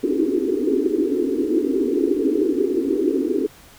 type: band-pass noise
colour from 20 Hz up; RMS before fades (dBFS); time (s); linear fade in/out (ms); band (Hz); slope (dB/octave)
pink; -20; 0.03-3.47; 10; 260 to 440; 96
effects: pink hiss -47 dBFS RMS until 3.78 s